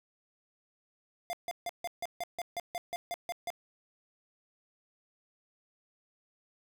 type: tone bursts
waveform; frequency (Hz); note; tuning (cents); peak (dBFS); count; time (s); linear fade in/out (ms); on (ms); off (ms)
square; 698.5; F5; 0; -34; 13; 1.3-3.503; 0; 31; 150
effects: none